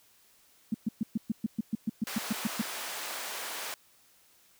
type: tone bursts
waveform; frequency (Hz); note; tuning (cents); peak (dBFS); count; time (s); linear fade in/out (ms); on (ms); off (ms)
sine; 220; A3; 0; -25; 14; 0.72-2.616; 5; 24; 120
type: high-pass noise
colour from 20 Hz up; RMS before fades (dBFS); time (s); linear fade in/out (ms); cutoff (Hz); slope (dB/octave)
pink; -38; 2.07-3.74; 0; 700; 12
effects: white hiss -63 dBFS RMS until 4.59 s